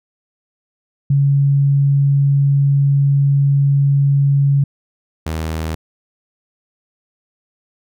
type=tone pair in turn; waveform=sine / sawtooth; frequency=140 / 79.8 Hz; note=C#3 / D#2; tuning=+18 / +44 cents; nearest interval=minor seventh; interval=974 cents; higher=first; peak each=-10 / -16 dBFS; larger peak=first; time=1.1-4.64 / 5.26-5.75 s; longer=first; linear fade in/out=5 ms; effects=none